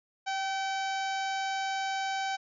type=harmonic tone with a mistuned harmonic; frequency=768 Hz; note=G5; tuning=36 cents flat; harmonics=1 / 2 / 3 / 4 / 5 / 6 / 7 / 8 / 9; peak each=-31 / -37 / -41 / -43 / -45 / -47 / -48 / -49 / -50 dBFS; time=0.26-2.37 s; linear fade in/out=20 ms; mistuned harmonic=1; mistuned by=+18 cents; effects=none